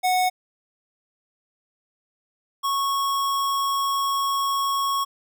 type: tone pair in turn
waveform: square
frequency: 736 / 1102.8 Hz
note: F#5 / C#6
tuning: -9 / -9 cents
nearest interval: perfect fifth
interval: 700 cents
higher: second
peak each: -19 / -22 dBFS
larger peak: first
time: 0.03-0.3 / 2.63-5.05 s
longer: second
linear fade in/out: 20 ms
effects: none